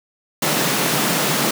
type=high-pass noise; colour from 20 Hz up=pink; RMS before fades=-19 dBFS; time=0.42-1.51 s; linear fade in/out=5 ms; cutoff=130 Hz; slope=96 dB/octave; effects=none